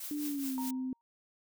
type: noise with tremolo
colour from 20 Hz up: blue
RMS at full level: -40 dBFS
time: 0-0.71 s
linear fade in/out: 5 ms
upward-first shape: triangle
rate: 4.8 Hz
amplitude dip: 75%
type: tone with pitch glide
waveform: sine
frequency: 294.9 to 258.2 Hz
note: D4 to C4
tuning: +7 to -23 cents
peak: -33 dBFS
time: 0.11-0.93 s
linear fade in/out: 2 ms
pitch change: -230 cents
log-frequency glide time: 0.26-0.57 s
type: tone with exponential decay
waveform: sine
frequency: 932.3 Hz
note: A#5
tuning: in tune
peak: -37 dBFS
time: 0.58-1.01 s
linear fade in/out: 0 ms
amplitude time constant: 93 ms
effects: none